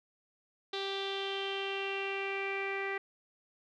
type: tone with low-pass filter sweep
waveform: sawtooth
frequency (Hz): 392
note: G4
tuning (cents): 0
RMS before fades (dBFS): -36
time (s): 0.73-2.98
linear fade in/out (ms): 5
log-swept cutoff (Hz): 3800 to 2100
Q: 6.1
effects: none